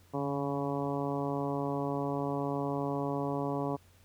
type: harmonic tone with a mistuned harmonic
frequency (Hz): 140.6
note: C#3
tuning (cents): +25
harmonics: 1 / 2 / 3 / 4 / 5 / 6 / 7 / 8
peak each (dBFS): -37 / -35 / -37 / -39 / -40 / -43 / -41 / -45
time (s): 0.13-3.77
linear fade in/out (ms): 20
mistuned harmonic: 1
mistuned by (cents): +41
effects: added 89 Hz sine -60 dBFS peak until 4.04 s + pink hiss -64 dBFS RMS until 4.04 s